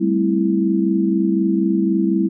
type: chord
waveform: sine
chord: A minor seventh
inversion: third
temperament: equal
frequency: 196 / 220 / 261.6 / 329.6 Hz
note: G3 / A3 / C4 / E4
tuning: 0 / 0 / 0 / 0 cents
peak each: -18 / -24 / -24 / -18 dBFS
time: 0-2.29 s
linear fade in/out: 20 ms
effects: none